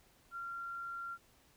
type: tone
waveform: sine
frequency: 1379 Hz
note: F6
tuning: 22 cents flat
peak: -40 dBFS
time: 0.31-1.18 s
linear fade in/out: 50 ms
effects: pink hiss -67 dBFS RMS until 1.56 s